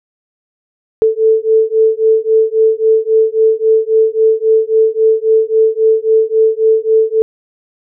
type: beating tone pair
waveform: sine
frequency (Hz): 440 / 443.7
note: A4 / A4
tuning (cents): 0 / +14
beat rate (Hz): 3.7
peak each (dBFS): -11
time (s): 1.02-7.22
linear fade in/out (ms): 0
effects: none